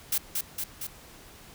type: noise with echo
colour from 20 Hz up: blue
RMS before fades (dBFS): -26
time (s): 0.12-0.18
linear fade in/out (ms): 5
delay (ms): 230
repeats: 3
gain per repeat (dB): -3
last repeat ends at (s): 0.87
effects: pink hiss -50 dBFS RMS until 1.54 s